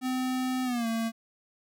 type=tone with pitch glide; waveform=square; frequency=256.3 to 227 Hz; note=C4 to A#3; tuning=-36 to -46 cents; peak=-28 dBFS; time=0.01-1.12 s; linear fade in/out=50 ms; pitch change=-210 cents; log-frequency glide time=0.64-0.87 s; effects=none